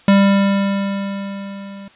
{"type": "tone with level ramp", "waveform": "square", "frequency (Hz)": 197.9, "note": "G3", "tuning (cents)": 17, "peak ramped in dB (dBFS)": [-8, -33], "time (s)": [0.08, 1.88], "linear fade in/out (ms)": 2, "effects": ["white hiss -48 dBFS RMS until 1.95 s", "resampled to 8000 Hz"]}